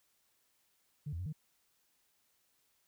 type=tone with pitch steps; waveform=sine; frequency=147.1 / 84 / 91.3 / 154.6 Hz; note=D3 / E2 / F#2 / D#3; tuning=+3 / +33 / -23 / -11 cents; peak=-36 dBFS; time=1.06-1.328 s; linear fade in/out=10 ms; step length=67 ms; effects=tanh soft clip ceiling -32 dBFS + white hiss -75 dBFS RMS until 2.87 s